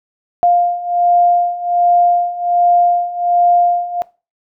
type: beating tone pair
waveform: sine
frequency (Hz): 701 / 702.3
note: F5 / F5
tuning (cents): +6 / +10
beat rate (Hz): 1.3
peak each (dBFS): -15 / -12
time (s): 0.43-4.02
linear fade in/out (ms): 0
effects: noise-tail reverb RT60 0.3 s tail -20 dB re dry